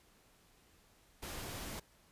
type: noise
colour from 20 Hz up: pink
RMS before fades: -44 dBFS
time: 1.22-1.8 s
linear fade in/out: 10 ms
effects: pink hiss -67 dBFS RMS until 2.11 s + resampled to 32000 Hz